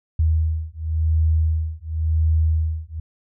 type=beating tone pair; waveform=sine; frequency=79.1 / 80.03 Hz; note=D#2 / D#2; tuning=+29 / +49 cents; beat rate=0.93 Hz; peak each=-20 / -20 dBFS; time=0.19-3 s; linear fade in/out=5 ms; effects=none